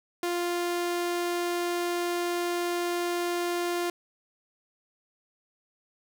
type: tone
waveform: sawtooth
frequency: 349.2 Hz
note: F4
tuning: in tune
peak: -23 dBFS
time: 0.23-3.9 s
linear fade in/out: 2 ms
effects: none